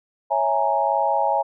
sine chord, A# half-diminished seventh, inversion first, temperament equal, 554.4 / 659.3 / 830.6 / 932.3 Hz, C#5 / E5 / G#5 / A#5, 0 / 0 / 0 / 0 cents, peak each -25 / -24 / -21 / -24 dBFS, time 0.3-1.43 s, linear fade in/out 20 ms, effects none

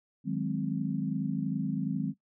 sine chord, Ab dominant seventh, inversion second, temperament equal, 155.56 / 185 / 207.7 / 261.6 Hz, Eb3 / Gb3 / Ab3 / C4, 0 / 0 / 0 / 0 cents, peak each -34 dBFS, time 0.24-2.14 s, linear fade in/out 50 ms, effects noise-tail reverb RT60 0.1 s tail -17 dB re dry

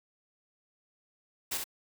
white noise with echo, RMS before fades -33 dBFS, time 1.51-1.58 s, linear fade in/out 10 ms, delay 62 ms, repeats 1, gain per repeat -4 dB, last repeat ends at 1.642 s, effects none

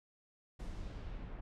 brown noise with low-pass filter sweep, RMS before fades -44 dBFS, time 0.59-1.41 s, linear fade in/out 10 ms, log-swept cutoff 10000 to 1900 Hz, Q 1, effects none

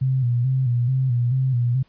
sine tone with vibrato, 125.9 Hz, B2, 34 cents sharp, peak -17 dBFS, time 0.01-1.83 s, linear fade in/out 10 ms, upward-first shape square, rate 2.3 Hz, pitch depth 73 cents each way, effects pink hiss -61 dBFS RMS until 1.88 s + resampled to 11025 Hz

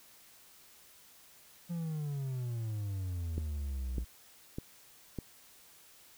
triangle exponential sweep, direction down, 174.61 to 58.27 Hz, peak -32 dBFS, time 1.69-4.05 s, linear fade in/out 20 ms
click train, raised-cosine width 3 ms, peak -24 dBFS, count 4, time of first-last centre 3.38-5.187 s, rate 1.66 Hz
effects white hiss -59 dBFS RMS until 6.17 s

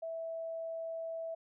sine tone, 656 Hz, E5, 9 cents flat, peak -37 dBFS, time 0.02-1.35 s, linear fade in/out 10 ms, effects none

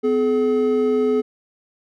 triangle tone pair together, 253 / 426.2 Hz, B3 / G#4, +42 / +45 cents, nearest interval major sixth, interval 903 cents, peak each -19 / -15 dBFS, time 0.03-1.22 s, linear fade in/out 20 ms, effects none

